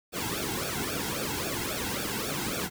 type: noise with flanger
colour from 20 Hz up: pink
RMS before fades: -32 dBFS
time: 0.12-2.7 s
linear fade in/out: 50 ms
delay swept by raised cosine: 0.98 to 1.72 ms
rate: 3.7 Hz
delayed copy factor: -0.95
effects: none

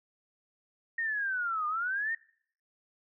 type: linear two-way sweep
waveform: sine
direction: down then up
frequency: 1864.7 to 1200 to 1864.7 Hz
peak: -29 dBFS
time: 0.98-2.15 s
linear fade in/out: 5 ms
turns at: 1.67 s
effects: noise-tail reverb RT60 0.6 s tail -23 dB re dry

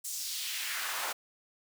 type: noise with high-pass filter sweep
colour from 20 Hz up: pink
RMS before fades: -36 dBFS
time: 0.04-1.13 s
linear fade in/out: 10 ms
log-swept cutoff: 7600 to 760 Hz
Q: 1.5
effects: none

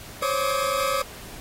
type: tone cluster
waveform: 40% pulse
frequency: 530 / 560 / 1169 / 1271 Hz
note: C5 / C#5 / D6 / D#6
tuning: +22 / +18 / -8 / +36 cents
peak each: -27 dBFS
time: 0.22-1.02 s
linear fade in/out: 5 ms
effects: pink hiss -42 dBFS RMS until 1.4 s + AAC 48 kbps

